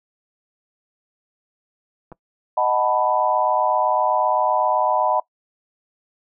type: clicks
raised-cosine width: 1 ms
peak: -26 dBFS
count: 2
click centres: 2.118 / 2.124 s
type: chord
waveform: sine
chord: B dominant seventh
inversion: first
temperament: equal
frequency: 622.3 / 740 / 880 / 987.8 Hz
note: D#5 / F#5 / A5 / B5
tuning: 0 / 0 / 0 / 0 cents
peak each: -22 / -22 / -23 / -21 dBFS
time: 2.57-5.2 s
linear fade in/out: 5 ms
effects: noise-tail reverb RT60 0.1 s tail -21 dB re dry